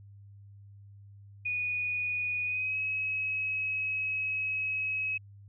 sine tone with pitch glide, 2467 to 2558 Hz, D#7 to D#7, -15 to +47 cents, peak -29 dBFS, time 1.45-5.18 s, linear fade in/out 10 ms, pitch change +62 cents, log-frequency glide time 2.45-2.77 s, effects added 100 Hz sine -49 dBFS peak until 5.48 s

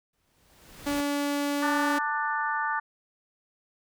pink noise with exponential growth, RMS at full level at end -37 dBFS, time 0.13-1.01 s, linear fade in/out 5 ms, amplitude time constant 190 ms
sawtooth tone, 286.8 Hz, D4, 41 cents flat, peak -22 dBFS, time 0.86-1.99 s, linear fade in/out 10 ms
harmonic tone, 295.8 Hz, D4, 13 cents sharp, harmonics 3 / 4 / 5 / 6, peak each -30 / -31 / -32 / -33 dBFS, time 1.62-2.8 s, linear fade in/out 10 ms
effects none

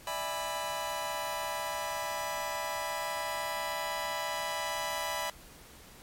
sawtooth chord, E dominant seventh, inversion third, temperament just, 593.3 / 659.3 / 824.1 / 988.9 Hz, D5 / E5 / G#5 / B5, +18 / 0 / -14 / +2 cents, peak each -36 / -36 / -36 / -32 dBFS, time 0.07-5.3 s, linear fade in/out 2 ms, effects pink hiss -53 dBFS RMS until 6.02 s + MP3 64 kbps

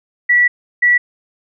sine tone bursts at uneven times, 1949 Hz, B6, 23 cents flat, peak -8 dBFS, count 2, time 0.29-0.48 / 0.82-0.98 s, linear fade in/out 10 ms, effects none

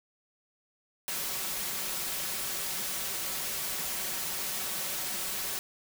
white noise with comb filter, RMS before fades -34 dBFS, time 1.08-5.59 s, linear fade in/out 0 ms, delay 5.3 ms, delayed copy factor +0.5, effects none

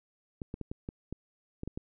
clicks, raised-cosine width 3 ms, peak -24 dBFS, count 9, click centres 0.418 / 0.541 / 0.613 / 0.715 / 0.889 / 1.126 / 1.634 / 1.676 / 1.775 s, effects none

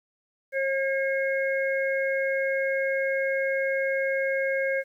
harmonic tone, 540 Hz, C#5, 45 cents flat, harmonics 1 / 3 / 4, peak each -25 / -30 / -31 dBFS, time 0.52-4.84 s, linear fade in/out 50 ms, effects 10-bit

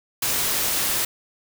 white noise, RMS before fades -23 dBFS, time 0.22-1.05 s, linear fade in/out 5 ms, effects none

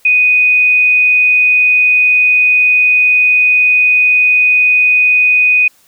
sine tone, 2489 Hz, D#7, in tune, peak -6 dBFS, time 0.05-5.68 s, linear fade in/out 5 ms, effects white hiss -50 dBFS RMS until 5.87 s

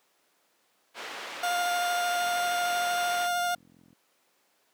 white low-pass noise, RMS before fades -39 dBFS, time 0.94-3.29 s, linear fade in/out 50 ms, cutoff 2700 Hz, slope 12 dB/octave
30% pulse tone with vibrato, 706 Hz, F5, 19 cents sharp, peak -23 dBFS, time 1.43-3.55 s, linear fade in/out 5 ms, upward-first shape triangle, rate 13 Hz, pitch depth 15 cents each way
click train, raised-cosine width 5 ms, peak -31 dBFS, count 75, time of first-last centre 2.22-3.929 s, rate 43.3 Hz
effects pink hiss -68 dBFS RMS until 4.73 s + high-pass 400 Hz 12 dB/octave

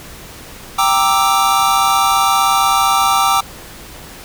square chord, E half-diminished seventh, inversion first, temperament equal with one note detuned, 784 / 932.3 / 1179.4 / 1318.5 Hz, G5 / Bb5 / D6 / E6, 0 / 0 / +7 / 0 cents, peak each -17 / -20 / -16 / -18 dBFS, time 0.78-3.41 s, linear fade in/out 10 ms, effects pink hiss -35 dBFS RMS until 4.24 s

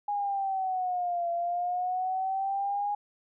sine exponential two-way sweep, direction down then up, 826 to 683 to 826 Hz, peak -27 dBFS, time 0.08-2.95 s, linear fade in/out 5 ms, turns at 1.3 s, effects none

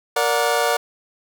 25% pulse chord, Bb augmented, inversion none, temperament just, 466.2 / 582.7 / 728.4 Hz, Bb4 / D5 / F#5, 0 / -14 / -27 cents, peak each -18 dBFS, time 0.16-0.77 s, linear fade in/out 5 ms, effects none

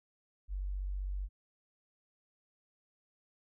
sine tone, 47.72 Hz, G1, 46 cents flat, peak -34 dBFS, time 0.48-1.29 s, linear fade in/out 50 ms, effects none

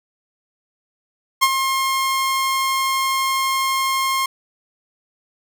sawtooth tone with ADSR envelope, 1068 Hz, C6, 35 cents sharp, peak -6 dBFS, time 1.41-4.26 s, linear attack 21 ms, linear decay 46 ms, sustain -8 dB, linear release 4 ms, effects none

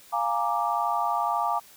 sine chord, Bb dominant seventh, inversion second, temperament equal, 698.5 / 830.6 / 932.3 / 1174.7 Hz, F5 / Ab5 / Bb5 / D6, 0 / 0 / 0 / 0 cents, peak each -29 / -29 / -29 / -28 dBFS, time 0.12-1.6 s, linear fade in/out 20 ms, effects white hiss -52 dBFS RMS until 1.76 s

